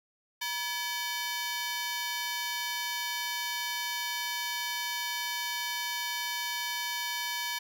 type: ring-modulated tone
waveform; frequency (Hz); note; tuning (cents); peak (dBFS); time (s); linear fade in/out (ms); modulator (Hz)
15% pulse; 1335; E6; +22; -22; 0.41-7.59; 10; 374
effects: none